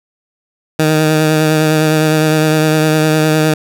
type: tone with vibrato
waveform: 15% pulse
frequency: 155.56 Hz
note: D#3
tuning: in tune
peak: -3 dBFS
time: 0.79-3.54 s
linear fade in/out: 5 ms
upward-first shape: triangle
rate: 9.8 Hz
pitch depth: 24 cents each way
effects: none